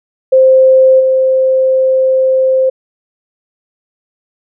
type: tone with level steps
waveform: sine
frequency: 523.3 Hz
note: C5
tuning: in tune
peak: -3 / -7 dBFS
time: 0.32-2.7 s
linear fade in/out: 10 ms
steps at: 0.99 s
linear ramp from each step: 20 ms
effects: none